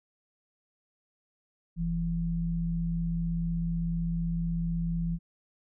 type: tone pair together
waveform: sine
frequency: 42.06 / 167.7 Hz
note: E1 / E3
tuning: +36 / +30 cents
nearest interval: 2 octaves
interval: 2394 cents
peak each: -33 / -28 dBFS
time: 1.76-5.19 s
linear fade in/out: 50 ms
effects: none